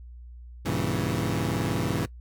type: chord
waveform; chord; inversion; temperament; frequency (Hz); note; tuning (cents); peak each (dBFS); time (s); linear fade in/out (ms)
20% pulse; G diminished seventh; none; equal with one note detuned; 98 / 118.65 / 138.59 / 164.81; G2 / Bb2 / Db3 / Fb3; 0 / +31 / 0 / 0; -26; 0.65-2.06; 10
effects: noise-tail reverb RT60 0.1 s tail -21 dB re dry + added 60 Hz sine -41 dBFS peak until 2.2 s